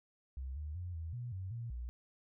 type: tone with pitch steps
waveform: sine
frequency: 65.8 / 75.3 / 89 / 81.6 / 121.4 / 93.9 / 117.1 / 60.2 Hz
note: C2 / D2 / F2 / E2 / B2 / F#2 / A#2 / B1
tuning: +10 / +44 / +33 / -17 / -29 / +26 / +8 / -44 cents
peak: -39 dBFS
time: 0.37-1.89 s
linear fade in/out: 0 ms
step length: 190 ms
effects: none